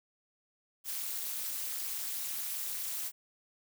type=noise with amplitude modulation; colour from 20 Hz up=blue; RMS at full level=-33 dBFS; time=0.84-3.12 s; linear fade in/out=50 ms; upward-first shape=sine; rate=253 Hz; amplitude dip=100%; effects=none